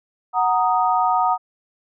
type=chord; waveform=sine; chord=D# minor; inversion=first; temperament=equal; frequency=740 / 932.3 / 1244.5 Hz; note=F#5 / A#5 / D#6; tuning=0 / 0 / 0 cents; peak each=-19 / -20 / -21 dBFS; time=0.33-1.38 s; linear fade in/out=50 ms; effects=none